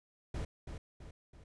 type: noise with echo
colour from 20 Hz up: brown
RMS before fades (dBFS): -38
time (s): 0.34-0.45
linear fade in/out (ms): 5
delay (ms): 330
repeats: 3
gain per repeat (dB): -6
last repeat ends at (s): 1.44
effects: resampled to 22050 Hz